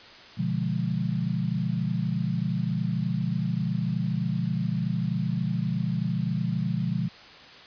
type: chord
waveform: sine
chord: B diminished seventh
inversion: none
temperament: equal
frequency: 123.47 / 146.83 / 174.61 / 207.7 Hz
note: B2 / D3 / F3 / Ab3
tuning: 0 / 0 / 0 / 0 cents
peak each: -30 / -31 / -28 / -32 dBFS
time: 0.37-7.09 s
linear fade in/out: 20 ms
effects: white hiss -47 dBFS RMS until 7.66 s + resampled to 11025 Hz